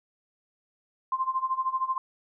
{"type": "tone with tremolo", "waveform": "sine", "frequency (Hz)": 1047, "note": "C6", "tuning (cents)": 1, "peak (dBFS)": -22, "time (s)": [1.12, 1.98], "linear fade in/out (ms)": 2, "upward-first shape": "sine", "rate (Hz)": 13, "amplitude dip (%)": 85, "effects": []}